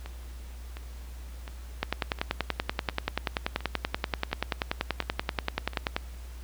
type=two click trains; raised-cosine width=0.3 ms; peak=-10 / -24 dBFS; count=44 / 9; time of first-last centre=1.83-5.965 / 0.06-5.734 s; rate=10.4 / 1.41 Hz; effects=added 60 Hz sine -39 dBFS peak until 6.43 s + pink hiss -53 dBFS RMS until 6.43 s